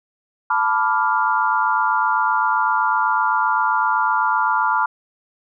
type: chord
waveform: sine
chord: B half-diminished seventh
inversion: third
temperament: equal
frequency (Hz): 880 / 987.8 / 1174.7 / 1396.9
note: A5 / B5 / D6 / F6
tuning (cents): 0 / 0 / 0 / 0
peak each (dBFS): -21 / -20 / -23 / -21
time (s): 0.5-4.86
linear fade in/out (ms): 5
effects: none